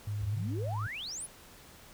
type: tone with pitch glide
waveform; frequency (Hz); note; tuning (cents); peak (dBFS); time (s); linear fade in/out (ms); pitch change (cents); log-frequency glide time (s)
sine; 103.83 to 105.95; G#2 to G#2; 0 to +35; -32; 0.07-0.87; 5; +35; 0.22-0.65
type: exponential sweep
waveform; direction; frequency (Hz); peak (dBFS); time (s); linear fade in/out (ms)
sine; up; 60 to 11175; -37; 0.2-1.27; 20
effects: pink hiss -54 dBFS RMS until 1.93 s